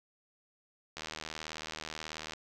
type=click train; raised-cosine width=0.2 ms; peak=-22 dBFS; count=108; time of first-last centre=0.97-2.335 s; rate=78.4 Hz; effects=none